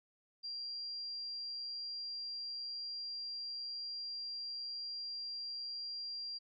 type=tone; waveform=sine; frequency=4757 Hz; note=D8; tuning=21 cents sharp; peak=-40 dBFS; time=0.43-6.39 s; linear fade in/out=20 ms; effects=none